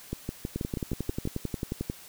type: two click trains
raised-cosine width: 3 ms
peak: -18 / -17 dBFS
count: 8 / 16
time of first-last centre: 0.13-1.254 / 0.56-1.899 s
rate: 6.23 / 11.2 Hz
effects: white hiss -49 dBFS RMS until 2.08 s